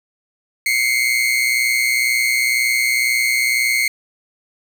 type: tone pair together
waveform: 40% pulse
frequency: 2093 / 2215 Hz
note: C7 / C#7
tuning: 0 / -2 cents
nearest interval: minor second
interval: 98 cents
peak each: -17 dBFS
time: 0.66-3.88 s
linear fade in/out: 2 ms
effects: none